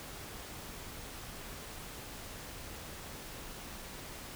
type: silence
effects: pink hiss -46 dBFS RMS until 4.35 s